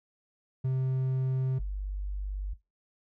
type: tone pair in turn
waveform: triangle / sine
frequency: 130.81 / 49 Hz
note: C3 / G1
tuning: 0 / 0 cents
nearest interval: octave + perfect fourth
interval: 1700 cents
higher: first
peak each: -24 / -30 dBFS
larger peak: first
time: 0.64-1.59 / 1.59-2.54 s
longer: neither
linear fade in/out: 10 ms
effects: noise-tail reverb RT60 0.2 s tail -17 dB re dry